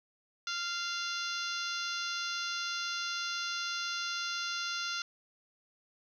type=harmonic tone; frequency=694 Hz; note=F5; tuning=11 cents flat; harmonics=2 / 3 / 4 / 5 / 6 / 7 / 8 / 9; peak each=-37 / -47 / -42 / -42 / -42 / -43 / -45 / -46 dBFS; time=0.47-5.02 s; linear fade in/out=2 ms; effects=11-bit